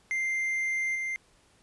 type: tone with level steps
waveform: triangle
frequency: 2093 Hz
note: C7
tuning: in tune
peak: -25 / -28 dBFS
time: 0.11-1.16 s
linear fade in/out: 0 ms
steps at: 0.95 s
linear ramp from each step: 5 ms
effects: pink hiss -63 dBFS RMS until 1.62 s + resampled to 24000 Hz